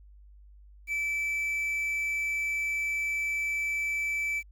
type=tone with quantisation; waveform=triangle; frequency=2315 Hz; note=D7; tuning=25 cents flat; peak=-26 dBFS; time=0.87-4.43 s; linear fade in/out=50 ms; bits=9; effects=added 50 Hz sine -50 dBFS peak until 4.51 s